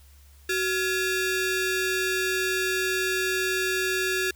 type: ring-modulated tone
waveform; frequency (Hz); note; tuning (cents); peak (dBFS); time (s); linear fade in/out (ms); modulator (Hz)
sawtooth; 1030; C6; -28; -17; 0.49-4.31; 5; 656
effects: added 70 Hz sine -50 dBFS peak until 4.35 s + white hiss -59 dBFS RMS until 4.35 s